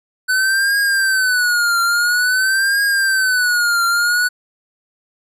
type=tone with vibrato; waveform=square; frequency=1502 Hz; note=F#6; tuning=26 cents sharp; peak=-14 dBFS; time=0.28-4.29 s; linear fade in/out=20 ms; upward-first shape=triangle; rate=0.49 Hz; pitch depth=150 cents each way; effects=resampled to 32000 Hz